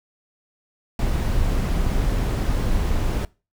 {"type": "noise", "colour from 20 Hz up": "brown", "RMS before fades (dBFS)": -21, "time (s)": [0.99, 3.25], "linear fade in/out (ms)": 2, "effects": ["noise-tail reverb RT60 0.3 s tail -22 dB re dry"]}